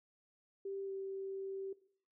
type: tone with pitch glide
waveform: sine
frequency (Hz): 392 to 387.7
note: G4 to G4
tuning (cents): 0 to -19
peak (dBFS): -39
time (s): 0.65-1.73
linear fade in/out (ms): 5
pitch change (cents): -19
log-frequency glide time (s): 0.85-0.91
effects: noise-tail reverb RT60 0.6 s tail -18 dB re dry